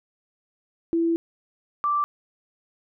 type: tone pair in turn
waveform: sine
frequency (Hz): 333.2 / 1171.7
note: E4 / D6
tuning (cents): +19 / -4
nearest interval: octave + minor seventh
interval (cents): 2177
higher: second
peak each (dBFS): -19 / -20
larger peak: first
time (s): 0.93-1.16 / 1.84-2.04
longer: first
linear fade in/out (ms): 0
effects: none